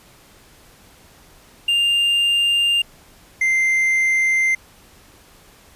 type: tone pair in turn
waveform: triangle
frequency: 2800 / 2086 Hz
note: F7 / C7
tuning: +4 / -6 cents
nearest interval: perfect fourth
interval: 510 cents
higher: first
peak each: -13 dBFS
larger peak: neither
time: 1.68-2.82 / 3.41-4.55 s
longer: neither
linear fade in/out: 5 ms
effects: pink hiss -49 dBFS RMS until 5.75 s + resampled to 32000 Hz